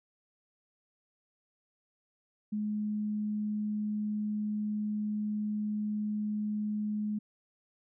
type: tone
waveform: sine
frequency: 210.8 Hz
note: G#3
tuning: 26 cents sharp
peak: -30 dBFS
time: 2.52-7.19 s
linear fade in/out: 10 ms
effects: none